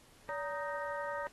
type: harmonic tone with a mistuned harmonic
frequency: 311.1 Hz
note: D#4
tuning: in tune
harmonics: 2 / 3 / 4 / 5 / 6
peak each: -39 / -41 / -44 / -46 / -45 dBFS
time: 0.29-1.27 s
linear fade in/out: 0 ms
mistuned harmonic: 2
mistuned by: -140 cents
effects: pink hiss -62 dBFS RMS until 1.32 s + AAC 32 kbps